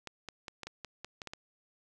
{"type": "clicks", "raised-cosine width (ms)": 0.2, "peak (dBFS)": -24, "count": 10, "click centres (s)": [0.073, 0.287, 0.482, 0.633, 0.67, 0.847, 1.046, 1.218, 1.273, 1.335], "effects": []}